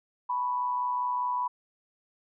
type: tone with amplitude modulation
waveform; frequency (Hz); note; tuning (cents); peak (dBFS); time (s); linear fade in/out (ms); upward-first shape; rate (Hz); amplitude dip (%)
sine; 987.8; B5; 0; -24; 0.29-1.48; 10; sine; 125; 50
effects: none